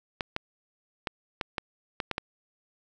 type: clicks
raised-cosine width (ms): 0.3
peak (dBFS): -13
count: 8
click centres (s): 0.208 / 0.364 / 1.072 / 1.412 / 1.582 / 2.002 / 2.113 / 2.181
effects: none